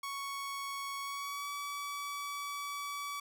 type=tone with pitch glide; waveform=sawtooth; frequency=1111 to 1144.2 Hz; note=C#6 to D6; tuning=+4 to -45 cents; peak=-34 dBFS; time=0.03-3.2 s; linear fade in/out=5 ms; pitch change=+51 cents; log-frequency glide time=1.01-1.49 s; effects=none